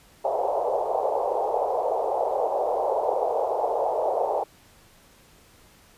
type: band-pass noise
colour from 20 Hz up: pink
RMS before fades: -25 dBFS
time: 0.24-4.44 s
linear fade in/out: 10 ms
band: 450 to 880 Hz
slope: 48 dB/octave
effects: pink hiss -55 dBFS RMS until 5.97 s + resampled to 32000 Hz